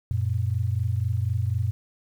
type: tone pair together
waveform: sine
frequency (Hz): 92.5 / 116.54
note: F#2 / A#2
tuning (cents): 0 / 0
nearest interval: major third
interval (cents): 400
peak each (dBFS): -25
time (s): 0.11-1.71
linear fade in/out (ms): 0
effects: 9-bit